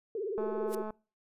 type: tone with vibrato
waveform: sine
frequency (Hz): 415.3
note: G#4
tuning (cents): 0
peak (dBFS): -32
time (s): 0.15-0.82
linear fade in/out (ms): 2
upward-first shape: triangle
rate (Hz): 18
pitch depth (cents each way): 230
type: click train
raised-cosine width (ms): 1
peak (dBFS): -27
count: 114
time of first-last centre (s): 0.38-0.906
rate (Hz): 215
type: noise with exponential growth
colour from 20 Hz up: blue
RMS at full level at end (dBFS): -35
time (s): 0.67-0.75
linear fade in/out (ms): 5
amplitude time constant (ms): 16
effects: noise-tail reverb RT60 0.4 s tail -26 dB re dry + resampled to 32000 Hz